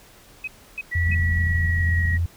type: tone bursts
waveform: sine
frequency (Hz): 2536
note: D#7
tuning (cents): +32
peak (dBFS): -26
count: 3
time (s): 0.44-1.148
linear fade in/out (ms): 5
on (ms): 36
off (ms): 300
type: tone with pitch glide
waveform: sine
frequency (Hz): 1944 to 1902.9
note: B6 to A#6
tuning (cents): -28 to +35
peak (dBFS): -24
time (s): 0.91-2.18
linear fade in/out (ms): 20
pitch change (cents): -37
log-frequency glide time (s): 1.11-2
type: tone with vibrato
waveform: sine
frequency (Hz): 84.9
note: F2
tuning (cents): -48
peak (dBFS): -19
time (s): 0.95-2.26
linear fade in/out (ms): 5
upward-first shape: sine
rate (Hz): 9.6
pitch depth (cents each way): 13
type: low-pass noise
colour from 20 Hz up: pink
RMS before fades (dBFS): -31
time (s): 1.02-2.2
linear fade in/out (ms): 50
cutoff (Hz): 220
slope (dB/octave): 96
effects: pink hiss -50 dBFS RMS until 2.36 s